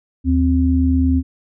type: tone pair together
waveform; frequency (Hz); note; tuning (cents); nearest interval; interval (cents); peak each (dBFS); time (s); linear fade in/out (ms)
sine; 77.78 / 261.6; D#2 / C4; 0 / 0; octave + major sixth; 2100; -15; 0.24-1.23; 50
effects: none